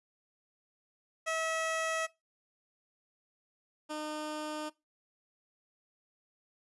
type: tone pair in turn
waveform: 15% pulse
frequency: 646 / 304.9 Hz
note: E5 / D#4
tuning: -35 / -35 cents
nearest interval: octave + minor second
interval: 1300 cents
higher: first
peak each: -25 / -30 dBFS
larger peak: first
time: 1.26-2.07 / 3.89-4.7 s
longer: neither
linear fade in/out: 20 ms
effects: noise-tail reverb RT60 0.2 s tail -19 dB re dry + resampled to 24000 Hz